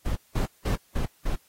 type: noise bursts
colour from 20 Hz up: brown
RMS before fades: -25 dBFS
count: 5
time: 0.05-1.36 s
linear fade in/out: 10 ms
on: 110 ms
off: 190 ms
effects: white hiss -62 dBFS RMS until 1.48 s + AAC 48 kbps